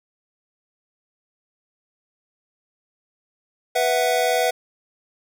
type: chord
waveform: square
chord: B suspended fourth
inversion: none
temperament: equal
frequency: 493.9 / 659.3 / 740 Hz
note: B4 / E5 / F#5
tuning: 0 / 0 / 0 cents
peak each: -23 dBFS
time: 3.75-4.51 s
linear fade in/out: 10 ms
effects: none